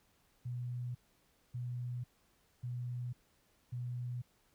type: tone bursts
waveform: sine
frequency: 122.8 Hz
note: B2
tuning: 9 cents flat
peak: -37 dBFS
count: 4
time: 0.45-4.22 s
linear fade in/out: 10 ms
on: 500 ms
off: 590 ms
effects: pink hiss -72 dBFS RMS until 4.54 s